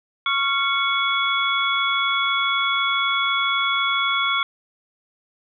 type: tone cluster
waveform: sine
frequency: 1108 / 1380 / 2214 / 3384 Hz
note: C#6 / F6 / C#7 / G#7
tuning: -1 / -21 / -3 / +32 cents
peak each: -24 dBFS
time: 0.26-4.43 s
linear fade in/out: 2 ms
effects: none